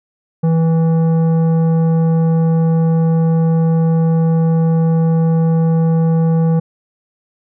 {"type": "tone with tanh clipping", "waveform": "triangle", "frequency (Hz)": 163.4, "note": "E3", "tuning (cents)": -15, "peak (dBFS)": -12, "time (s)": [0.43, 6.6], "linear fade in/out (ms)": 10, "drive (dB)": 15, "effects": []}